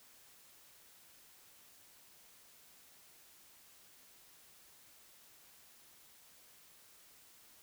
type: silence
effects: white hiss -62 dBFS RMS until 7.62 s